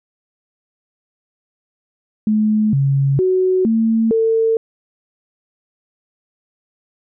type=tone with pitch steps; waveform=sine; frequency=214.4 / 137.8 / 371.8 / 224.7 / 449.6 Hz; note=A3 / C#3 / F#4 / A3 / A4; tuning=-45 / -10 / +8 / +37 / +37 cents; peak=-12 dBFS; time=2.27-4.57 s; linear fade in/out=2 ms; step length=460 ms; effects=none